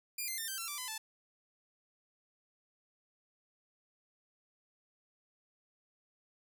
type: tone with pitch steps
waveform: 5% pulse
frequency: 2408 / 2084 / 1804 / 1561.4 / 1351.4 / 1169.7 / 1012.4 / 876.3 Hz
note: D7 / C7 / A6 / G6 / E6 / D6 / B5 / A5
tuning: +43 / -7 / +43 / -7 / +43 / -7 / +43 / -7 cents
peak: -27 dBFS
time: 0.18-0.98 s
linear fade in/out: 5 ms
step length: 100 ms
effects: none